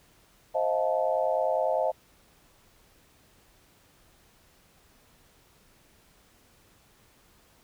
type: chord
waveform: sine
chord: F dominant seventh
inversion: second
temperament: just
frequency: 523.8 / 628.6 / 698.5 / 873.1 Hz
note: C5 / Eb5 / F5 / A5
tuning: +2 / +18 / 0 / -14 cents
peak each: -29 / -27 / -30 / -32 dBFS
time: 0.54-1.92 s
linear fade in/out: 20 ms
effects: pink hiss -61 dBFS RMS until 7.63 s